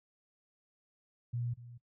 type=tone with echo; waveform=sine; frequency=120 Hz; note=B2; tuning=49 cents flat; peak=-33 dBFS; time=1.33-1.54 s; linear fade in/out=10 ms; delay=240 ms; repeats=1; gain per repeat=-15 dB; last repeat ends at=1.78 s; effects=noise-tail reverb RT60 0.1 s tail -18 dB re dry